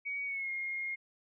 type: tone with pitch glide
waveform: sine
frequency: 2253 to 2139 Hz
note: C#7 to C7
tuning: +28 to +38 cents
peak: -34 dBFS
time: 0.05-0.96 s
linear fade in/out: 20 ms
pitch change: -90 cents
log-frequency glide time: 0.25-0.5 s
effects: none